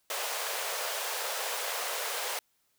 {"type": "high-pass noise", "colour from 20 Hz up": "pink", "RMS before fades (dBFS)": -34, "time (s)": [0.1, 2.39], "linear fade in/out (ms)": 2, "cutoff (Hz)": 460, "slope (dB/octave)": 48, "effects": ["white hiss -73 dBFS RMS until 2.78 s"]}